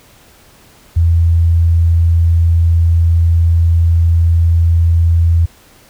sine tone, 83.7 Hz, E2, 27 cents sharp, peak -7 dBFS, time 0.96-5.46 s, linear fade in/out 10 ms, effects pink hiss -45 dBFS RMS until 5.89 s

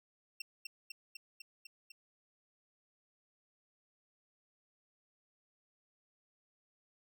25% pulse tone with echo, 2722 Hz, F7, 45 cents flat, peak -35 dBFS, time 0.4-0.42 s, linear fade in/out 5 ms, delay 250 ms, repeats 6, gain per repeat -2 dB, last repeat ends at 1.92 s, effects none

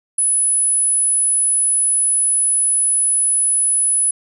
sine tone, 10110 Hz, D#9, 27 cents sharp, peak -13 dBFS, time 0.18-4.11 s, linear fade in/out 5 ms, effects none

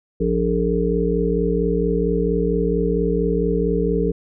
harmonic tone with a mistuned harmonic, 58.5 Hz, A#1, 7 cents sharp, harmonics 1 / 3 / 5 / 7 / 8, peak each -24 / -22 / -26 / -23 / -22 dBFS, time 0.2-4.12 s, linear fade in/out 10 ms, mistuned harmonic 8, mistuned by -53 cents, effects none

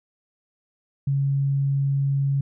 sine tone, 138.59 Hz, C#3, in tune, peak -19 dBFS, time 1.07-2.41 s, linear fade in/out 5 ms, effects none

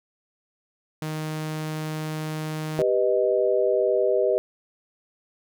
sawtooth tone, 155.56 Hz, D#3, in tune, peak -24 dBFS, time 1.02-2.82 s, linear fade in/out 2 ms
sine chord, G augmented, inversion none, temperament equal, 392 / 493.9 / 622.3 Hz, G4 / B4 / D#5, 0 / 0 / 0 cents, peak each -23 dBFS, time 2.79-4.38 s, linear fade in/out 0 ms
effects none

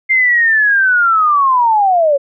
sine linear sweep, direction down, 2108 to 542 Hz, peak -8 dBFS, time 0.09-2.18 s, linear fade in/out 20 ms, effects none

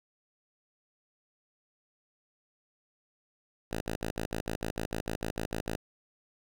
5% pulse tone bursts, 55 Hz, A1, in tune, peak -21 dBFS, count 14, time 3.71-5.758 s, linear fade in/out 5 ms, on 98 ms, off 52 ms, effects none

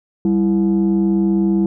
sine tone pair together, 196 / 331.7 Hz, G3 / E4, 0 / +11 cents, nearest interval major sixth, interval 911 cents, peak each -13 / -15 dBFS, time 0.25-1.66 s, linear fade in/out 2 ms, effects tanh soft clip ceiling -9 dBFS

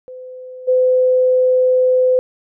sine tone with level steps, 509 Hz, C5, 48 cents flat, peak -30 / -10 dBFS, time 0.08-2.19 s, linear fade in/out 0 ms, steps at 0.67 s, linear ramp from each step 20 ms, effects none

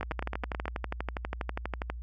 two click trains, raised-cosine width 0.5 ms, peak -17 / -18 dBFS, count 24 / 7, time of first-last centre 0.03-1.9 / 0.01-0.656 s, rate 12.3 / 9.29 Hz, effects added 59 Hz sine -37 dBFS peak until 2.02 s

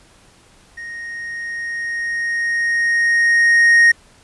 triangle tone with level ramp, 1864.7 Hz, A#6, in tune, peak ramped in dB -27 to -5 dBFS, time 0.77-3.92 s, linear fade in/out 10 ms, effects pink hiss -50 dBFS RMS until 4.23 s + resampled to 24000 Hz

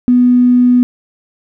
triangle tone with tanh clipping, 246.9 Hz, B3, in tune, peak -5 dBFS, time 0.08-0.83 s, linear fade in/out 0 ms, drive 3 dB, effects none

